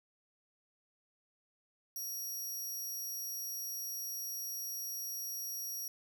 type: tone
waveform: 15% pulse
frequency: 5680 Hz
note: F8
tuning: 28 cents sharp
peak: -33 dBFS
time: 1.96-5.88 s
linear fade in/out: 2 ms
effects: none